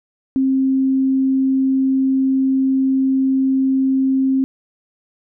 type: tone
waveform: sine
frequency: 265.8 Hz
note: C4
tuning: 27 cents sharp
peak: -13 dBFS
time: 0.36-4.44 s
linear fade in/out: 0 ms
effects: none